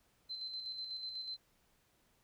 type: tone with tremolo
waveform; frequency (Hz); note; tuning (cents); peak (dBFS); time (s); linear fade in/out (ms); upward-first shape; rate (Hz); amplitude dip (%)
sine; 4079; C8; -45; -39; 0.29-1.37; 20; square; 8.1; 40
effects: pink hiss -73 dBFS RMS until 2.23 s